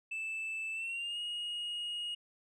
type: tone with pitch glide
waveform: sine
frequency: 2637 to 2876 Hz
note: E7 to F#7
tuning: 0 to -50 cents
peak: -33 dBFS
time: 0.11-2.15 s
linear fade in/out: 10 ms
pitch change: +150 cents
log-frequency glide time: 0.73-1.19 s
effects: tanh soft clip ceiling -35 dBFS